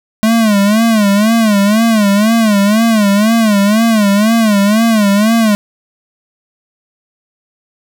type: tone with vibrato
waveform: square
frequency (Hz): 213.7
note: G#3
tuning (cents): +50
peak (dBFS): -8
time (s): 0.23-5.55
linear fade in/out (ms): 0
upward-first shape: sine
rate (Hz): 2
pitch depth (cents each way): 130
effects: none